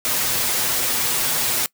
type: noise with comb filter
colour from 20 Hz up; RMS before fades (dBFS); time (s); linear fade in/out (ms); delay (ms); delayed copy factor
white; -21; 0.05-1.66; 0; 8; +0.9
effects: noise-tail reverb RT60 0.1 s tail -22 dB re dry